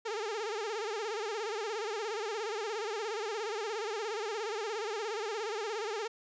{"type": "tone with vibrato", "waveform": "sawtooth", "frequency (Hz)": 430.1, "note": "A4", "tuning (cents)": -39, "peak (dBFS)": -30, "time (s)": [0.05, 6.08], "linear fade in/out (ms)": 10, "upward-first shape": "sine", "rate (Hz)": 17, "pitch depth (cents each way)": 130, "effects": ["resampled to 16000 Hz"]}